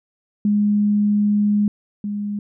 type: tone pair in turn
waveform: sine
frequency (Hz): 207.1 / 205.7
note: G#3 / G#3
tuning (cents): -5 / -16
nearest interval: unison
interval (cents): 11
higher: first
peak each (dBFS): -14 / -22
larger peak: first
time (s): 0.45-1.68 / 2.04-2.39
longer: first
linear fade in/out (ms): 2
effects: none